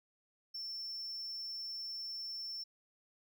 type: tone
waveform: triangle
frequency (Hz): 5390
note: E8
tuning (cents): +38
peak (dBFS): -39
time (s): 0.54-2.64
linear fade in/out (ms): 10
effects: none